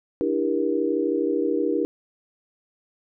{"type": "chord", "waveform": "sine", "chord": "E half-diminished seventh", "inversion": "third", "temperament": "just", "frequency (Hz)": [296.7, 329.6, 395.6, 474.7], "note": ["D4", "E4", "G4", "Bb4"], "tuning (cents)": [18, 0, 16, 31], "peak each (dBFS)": -26, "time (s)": [0.21, 1.85], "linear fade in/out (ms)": 0, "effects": []}